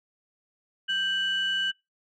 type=tone pair together; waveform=sine; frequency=1568 / 2960 Hz; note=G6 / F#7; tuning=0 / 0 cents; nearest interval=major seventh; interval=1100 cents; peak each=-27 / -25 dBFS; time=0.88-1.72 s; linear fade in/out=20 ms; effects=noise-tail reverb RT60 0.2 s tail -23 dB re dry + tanh soft clip ceiling -19 dBFS